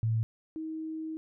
sine tone pair in turn, 112.2 / 317.3 Hz, A2 / D#4, +34 / +34 cents, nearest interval octave + tritone, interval 1800 cents, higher second, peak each -25 / -34 dBFS, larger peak first, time 0.03-0.23 / 0.56-1.17 s, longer second, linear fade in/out 0 ms, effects none

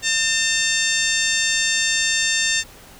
harmonic tone, 900 Hz, A5, 39 cents sharp, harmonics 2 / 3 / 4 / 5 / 6 / 7 / 8 / 9, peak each -23 / -25 / -24 / -29 / -28 / -27 / -26 / -29 dBFS, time 0.02-2.64 s, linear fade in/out 50 ms, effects pink hiss -44 dBFS RMS until 2.99 s

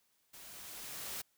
white noise with level ramp, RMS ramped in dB -53 to -41 dBFS, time 0.33-1.22 s, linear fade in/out 10 ms, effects white hiss -75 dBFS RMS until 1.37 s

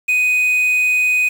triangle tone with quantisation, 2495 Hz, D#7, 4 cents sharp, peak -11 dBFS, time 0.08-1.29 s, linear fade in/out 10 ms, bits 6, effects none

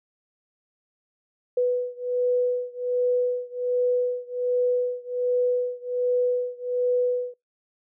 sine beating tone pair, 493.9 / 495.2 Hz, B4 / B4, 0 / +5 cents, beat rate 1.3 Hz, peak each -24 / -25 dBFS, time 1.57-7.34 s, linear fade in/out 5 ms, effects noise-tail reverb RT60 0.2 s tail -25 dB re dry

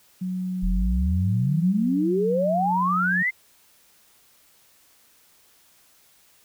sine tone with pitch glide, 184.1 to 181.67 Hz, F#3 to F#3, -8 to -31 cents, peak -25 dBFS, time 0.21-3.23 s, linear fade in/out 10 ms, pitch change -23 cents, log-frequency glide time 2.1-2.51 s
sine exponential sweep, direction up, 38 to 2122 Hz, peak -20 dBFS, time 0.62-3.31 s, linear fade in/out 20 ms
effects white hiss -58 dBFS RMS until 6.44 s

